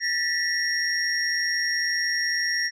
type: tone cluster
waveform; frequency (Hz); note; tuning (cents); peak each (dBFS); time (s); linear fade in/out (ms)
sine; 1782 / 1944 / 5580; A6 / B6 / F8; +22 / -28 / -2; -27 / -25 / -25; 0-2.71; 50
effects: tanh soft clip ceiling -17 dBFS